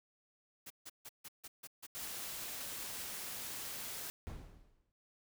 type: noise bursts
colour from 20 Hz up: white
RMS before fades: -49 dBFS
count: 13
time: 0.66-3.032 s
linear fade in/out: 10 ms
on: 44 ms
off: 150 ms
type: noise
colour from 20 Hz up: white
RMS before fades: -44 dBFS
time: 1.95-4.1 s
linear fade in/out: 0 ms
type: noise with exponential decay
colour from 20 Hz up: brown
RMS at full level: -41 dBFS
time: 4.27-4.92 s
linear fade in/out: 0 ms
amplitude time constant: 140 ms
effects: none